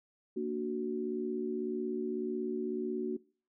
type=chord; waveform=sine; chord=Bb augmented; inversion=none; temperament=equal with one note detuned; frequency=231.9 / 293.7 / 370 Hz; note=Bb3 / D4 / F#4; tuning=-9 / 0 / 0 cents; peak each=-37 / -39 / -34 dBFS; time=0.36-3.17 s; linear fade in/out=10 ms; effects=noise-tail reverb RT60 0.4 s tail -22 dB re dry